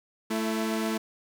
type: tone pair together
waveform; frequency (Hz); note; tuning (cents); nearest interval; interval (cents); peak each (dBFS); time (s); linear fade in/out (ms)
sawtooth; 220 / 334; A3 / E4; 0 / +23; perfect fifth; 723; -24 / -28; 0.3-0.98; 10
effects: none